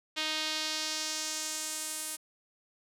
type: tone with band-pass filter sweep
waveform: sawtooth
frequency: 311.1 Hz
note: D#4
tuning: in tune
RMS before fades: -35 dBFS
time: 0.16-2.17 s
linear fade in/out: 20 ms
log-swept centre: 3500 to 10000 Hz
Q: 1.7
effects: none